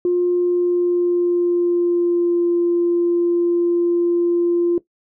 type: tone with pitch glide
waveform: sine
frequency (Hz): 354.4 to 345.9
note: F4 to F4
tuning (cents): +25 to -17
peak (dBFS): -13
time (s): 0.05-4.78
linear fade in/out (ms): 2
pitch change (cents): -42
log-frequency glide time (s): 0.28-2.47
effects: noise-tail reverb RT60 0.1 s tail -17 dB re dry + tanh soft clip ceiling -9 dBFS